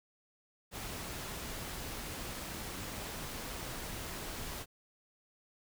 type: noise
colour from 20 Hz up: pink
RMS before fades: -42 dBFS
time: 0.71-4.66 s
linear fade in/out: 50 ms
effects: none